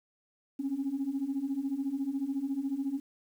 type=beating tone pair; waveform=sine; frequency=264.7 / 278.7 Hz; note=C4 / C#4; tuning=+20 / +9 cents; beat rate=14 Hz; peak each=-34 / -31 dBFS; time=0.59-3 s; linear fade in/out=10 ms; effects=tanh soft clip ceiling -24 dBFS + 10-bit